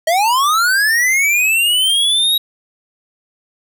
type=linear sweep; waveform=square; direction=up; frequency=622.3 to 3836 Hz; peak=-12 dBFS; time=0.07-2.38 s; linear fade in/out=5 ms; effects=none